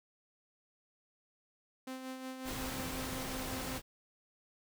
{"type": "tone with tremolo", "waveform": "sawtooth", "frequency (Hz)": 260, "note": "C4", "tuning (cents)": -11, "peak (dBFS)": -36, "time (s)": [1.87, 3.78], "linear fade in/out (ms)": 5, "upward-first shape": "sine", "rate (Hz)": 5.5, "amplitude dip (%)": 45}
{"type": "noise", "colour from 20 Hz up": "pink", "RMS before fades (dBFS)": -41, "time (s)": [2.44, 3.82], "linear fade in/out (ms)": 50}
{"effects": []}